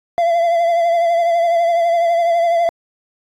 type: tone with vibrato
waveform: triangle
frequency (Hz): 680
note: F5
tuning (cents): -46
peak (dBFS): -10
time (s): 0.18-2.69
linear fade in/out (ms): 0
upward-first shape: triangle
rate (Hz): 12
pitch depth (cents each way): 44
effects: AAC 48 kbps